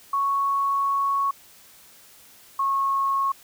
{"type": "tone pair in turn", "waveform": "sine", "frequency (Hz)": [1108.7, 1094.1], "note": ["C#6", "C#6"], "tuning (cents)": [0, -23], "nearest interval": "unison", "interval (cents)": 23, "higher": "first", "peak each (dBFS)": -20, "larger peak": "neither", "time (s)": [[0.13, 1.31], [2.59, 3.32]], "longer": "first", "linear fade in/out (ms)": 5, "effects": ["white hiss -51 dBFS RMS until 3.43 s"]}